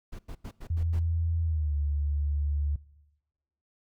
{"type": "noise bursts", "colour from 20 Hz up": "brown", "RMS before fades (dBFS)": -39, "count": 6, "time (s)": [0.12, 0.996], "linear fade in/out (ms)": 10, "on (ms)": 71, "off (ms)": 90}
{"type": "tone with pitch glide", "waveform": "sine", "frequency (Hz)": [83, 72.67], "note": ["E2", "D2"], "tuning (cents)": [12, -18], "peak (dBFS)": -25, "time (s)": [0.7, 2.76], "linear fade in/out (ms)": 5, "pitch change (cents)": -230, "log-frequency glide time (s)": [1.42, 1.75]}
{"effects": ["noise-tail reverb RT60 1.0 s tail -21 dB re dry"]}